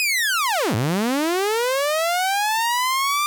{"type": "linear two-way sweep", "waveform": "sawtooth", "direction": "down then up", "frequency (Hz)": [2557, 100, 1196], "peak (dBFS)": -15, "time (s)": [0, 3.26], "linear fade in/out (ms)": 0, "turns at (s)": 0.75, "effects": []}